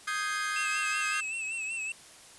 40% pulse chord, Ab major seventh, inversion second, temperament equal, 1244.5 / 1568 / 1661.2 / 2093 Hz, Eb6 / G6 / Ab6 / C7, 0 / 0 / 0 / 0 cents, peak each -33 / -34 / -36 / -37 dBFS, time 0.07-1.21 s, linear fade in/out 10 ms
square tone with vibrato, 2637 Hz, E7, in tune, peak -33 dBFS, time 0.56-1.92 s, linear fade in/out 2 ms, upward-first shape sine, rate 5.3 Hz, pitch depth 57 cents each way
effects white hiss -52 dBFS RMS until 2.38 s + resampled to 24000 Hz

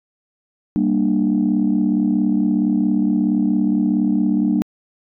sine chord, G minor, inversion none, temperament equal with one note detuned, 196 / 233.1 / 297.6 Hz, G3 / Bb3 / D4, 0 / 0 / +23 cents, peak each -18 dBFS, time 0.76-4.62 s, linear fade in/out 0 ms, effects tanh soft clip ceiling -8 dBFS

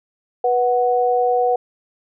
sine tone pair together, 489.6 / 740 Hz, B4 / F#5, -15 / 0 cents, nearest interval perfect fifth, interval 715 cents, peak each -17 dBFS, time 0.44-1.56 s, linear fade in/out 5 ms, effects none

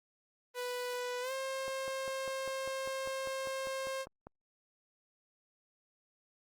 sawtooth tone with pitch glide, 493.9 to 532.4 Hz, B4 to C5, 0 to +30 cents, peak -32 dBFS, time 0.54-4.06 s, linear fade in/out 50 ms, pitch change +130 cents, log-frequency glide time 1.21-1.32 s
click train, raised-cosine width 1 ms, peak -33 dBFS, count 14, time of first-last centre 1.68-4.27 s, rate 5.02 Hz
effects Opus 24 kbps

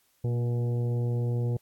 harmonic tone with a mistuned harmonic, 120 Hz, B2, 49 cents flat, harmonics 1 / 2 / 3 / 4 / 5 / 6 / 7, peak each -25 / -39 / -39 / -38 / -51 / -52 / -53 dBFS, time 0.24-1.57 s, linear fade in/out 5 ms, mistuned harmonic 2, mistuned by -26 cents, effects white hiss -68 dBFS RMS until 1.61 s + AAC 64 kbps

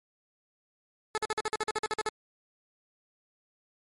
15% pulse tone bursts, 431.6 Hz, A4, 33 cents flat, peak -21 dBFS, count 13, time 1.15-2.088 s, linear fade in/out 0 ms, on 26 ms, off 50 ms, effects MP3 48 kbps

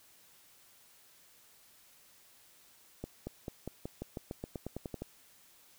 accelerating click train, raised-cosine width 2 ms, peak -25 dBFS, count 15, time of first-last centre 3.04-5.02 s, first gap 230 ms, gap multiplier 0.92, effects white hiss -62 dBFS RMS until 5.78 s

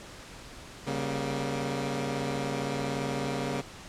15% pulse chord, G diminished, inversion second, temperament equal with one note detuned, 138.59 / 196 / 236.3 Hz, Db3 / G3 / Bb3, 0 / 0 / +24 cents, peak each -26 / -31 / -28 dBFS, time 0.86-3.62 s, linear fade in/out 20 ms, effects pink hiss -46 dBFS RMS until 3.88 s + low-pass 8000 Hz 12 dB/octave

